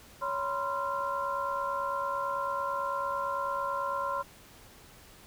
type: tone cluster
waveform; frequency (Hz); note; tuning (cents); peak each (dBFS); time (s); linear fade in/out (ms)
sine; 559 / 974 / 1043 / 1375; C#5 / B5 / C6 / F6; +14 / -24 / -6 / -27; -36 / -38 / -32 / -37; 0.21-4.23; 20
effects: pink hiss -54 dBFS RMS until 5.26 s